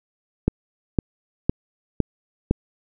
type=click train; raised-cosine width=3 ms; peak=-4 dBFS; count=5; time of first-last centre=0.48-2.51 s; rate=1.97 Hz; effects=none